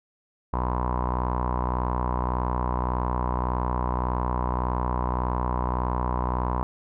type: tone with low-pass filter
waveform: sawtooth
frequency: 61.74 Hz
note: B1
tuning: in tune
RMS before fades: -26 dBFS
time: 0.53-6.63 s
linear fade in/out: 0 ms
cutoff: 1000 Hz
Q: 7.9
effects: none